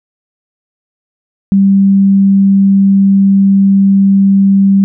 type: tone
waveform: sine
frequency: 196 Hz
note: G3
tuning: in tune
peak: -4 dBFS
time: 1.52-4.84 s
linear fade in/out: 0 ms
effects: none